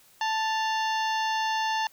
harmonic tone with a mistuned harmonic, 880 Hz, A5, in tune, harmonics 1 / 2 / 3 / 4 / 5 / 6 / 7, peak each -26 / -32 / -36 / -38 / -40 / -42 / -43 dBFS, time 0.21-1.87 s, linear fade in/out 2 ms, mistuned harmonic 3, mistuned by +93 cents, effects white hiss -58 dBFS RMS until 1.92 s

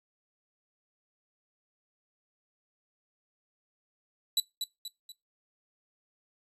sawtooth tone with echo, 3951 Hz, B7, in tune, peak -20 dBFS, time 4.37-4.4 s, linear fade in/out 2 ms, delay 240 ms, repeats 3, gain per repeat -7 dB, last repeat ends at 5.12 s, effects noise-tail reverb RT60 0.2 s tail -21 dB re dry + resampled to 32000 Hz

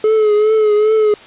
triangle tone with vibrato, 428.1 Hz, A4, 47 cents flat, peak -7 dBFS, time 0.04-1.14 s, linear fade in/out 2 ms, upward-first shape triangle, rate 2.5 Hz, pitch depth 53 cents each way, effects white hiss -38 dBFS RMS until 1.26 s + resampled to 8000 Hz

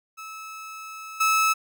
30% pulse tone with level steps, 1300 Hz, E6, 24 cents flat, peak -34 / -16 dBFS, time 0.17-1.54 s, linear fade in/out 20 ms, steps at 1.2 s, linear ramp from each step 10 ms, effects none

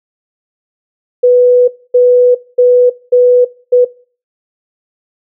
sine tone bursts at uneven times, 493.8 Hz, B4, in tune, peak -3 dBFS, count 5, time 1.23-1.68 / 1.94-2.35 / 2.58-2.9 / 3.12-3.45 / 3.72-3.85 s, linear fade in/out 10 ms, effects noise-tail reverb RT60 0.4 s tail -20 dB re dry

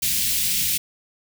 white band-stop noise, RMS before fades -22 dBFS, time 0.02-0.78 s, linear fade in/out 10 ms, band 220 to 2300 Hz, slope 24 dB/octave, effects none

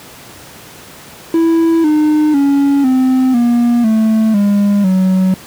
triangle tone with pitch steps, 329.6 / 304 / 280.4 / 258.6 / 238.5 / 220 / 202.9 / 187.13 Hz, E4 / D#4 / C#4 / C4 / A#3 / A3 / G#3 / F#3, 0 / -40 / +20 / -20 / +40 / 0 / -40 / +20 cents, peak -6 dBFS, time 1.34-5.34 s, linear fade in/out 2 ms, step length 500 ms, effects pink hiss -35 dBFS RMS until 5.46 s + high-pass 100 Hz 12 dB/octave

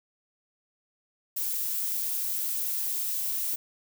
violet noise, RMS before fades -30 dBFS, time 1.36-3.56 s, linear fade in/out 10 ms, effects none

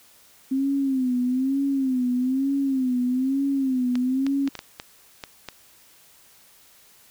sine tone with vibrato, 262.1 Hz, C4, 3 cents sharp, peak -20 dBFS, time 0.51-4.49 s, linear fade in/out 10 ms, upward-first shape sine, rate 1.1 Hz, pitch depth 100 cents each way
clicks, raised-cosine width 0.2 ms, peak -16 dBFS, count 8, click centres 3.955 / 4.266 / 4.476 / 4.553 / 4.591 / 4.799 / 5.238 / 5.487 s
effects white hiss -54 dBFS RMS until 7.1 s

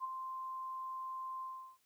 sine tone with ADSR envelope, 1045 Hz, C6, 2 cents flat, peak -34 dBFS, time 0-1.78 s, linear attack 44 ms, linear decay 14 ms, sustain -6 dB, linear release 360 ms, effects white hiss -75 dBFS RMS until 1.85 s

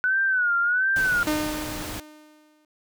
sine tone with vibrato, 1480 Hz, F#6, in tune, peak -19 dBFS, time 0.04-1.23 s, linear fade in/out 0 ms, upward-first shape sine, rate 1.4 Hz, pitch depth 110 cents each way
pink noise, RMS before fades -34 dBFS, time 0.96-2 s, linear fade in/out 2 ms
sawtooth tone with exponential decay, 304.5 Hz, D#4, 37 cents flat, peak -17 dBFS, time 1.27-2.65 s, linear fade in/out 2 ms, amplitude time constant 300 ms
effects none

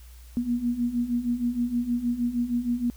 sine beating tone pair, 236.5 / 242.9 Hz, A#3 / B3, +25 / -29 cents, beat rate 6.4 Hz, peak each -29 / -25 dBFS, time 0.37-2.9 s, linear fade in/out 0 ms, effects added 60 Hz sine -44 dBFS peak until 2.96 s + white hiss -56 dBFS RMS until 2.96 s

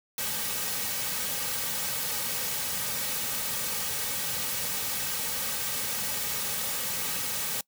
white noise with comb filter, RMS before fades -31 dBFS, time 0.18-7.61 s, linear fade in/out 2 ms, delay 2.9 ms, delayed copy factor -0.7, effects noise-tail reverb RT60 0.1 s tail -24 dB re dry

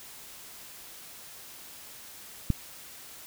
click, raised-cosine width 5 ms, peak -11 dBFS, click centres 2.503 s, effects white hiss -47 dBFS RMS until 3.26 s

